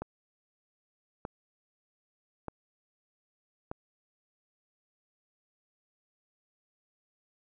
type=click train; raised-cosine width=1 ms; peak=-22 dBFS; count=4; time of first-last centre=0.02-3.715 s; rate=0.812 Hz; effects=none